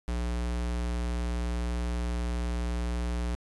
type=tone; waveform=square; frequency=59.6 Hz; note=A#1; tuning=39 cents sharp; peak=-29 dBFS; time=0.08-3.35 s; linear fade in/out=0 ms; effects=resampled to 24000 Hz